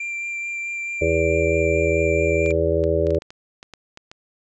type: tone with vibrato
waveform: triangle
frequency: 2368 Hz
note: D7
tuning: 14 cents sharp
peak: -24 dBFS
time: 0-2.52 s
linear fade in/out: 5 ms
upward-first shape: sine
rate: 4.6 Hz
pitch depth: 10 cents each way
type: harmonic tone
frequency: 82.41 Hz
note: E2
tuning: in tune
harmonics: 1 / 2 / 4 / 5 / 6 / 7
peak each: -24 / -30 / -26 / -22 / -25 / -22 dBFS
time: 1.01-3.19 s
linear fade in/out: 10 ms
type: clicks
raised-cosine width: 0.2 ms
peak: -22 dBFS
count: 12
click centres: 2.461 / 2.507 / 2.839 / 3.069 / 3.106 / 3.148 / 3.221 / 3.305 / 3.629 / 3.737 / 3.974 / 4.115 s
effects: resampled to 22050 Hz